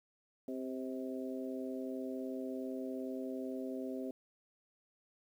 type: harmonic tone with a mistuned harmonic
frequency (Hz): 130.81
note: C3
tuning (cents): 0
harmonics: 2 / 3 / 4 / 5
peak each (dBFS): -40 / -44 / -46 / -48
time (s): 0.48-4.11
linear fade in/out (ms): 2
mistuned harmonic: 5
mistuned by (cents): -36
effects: 11-bit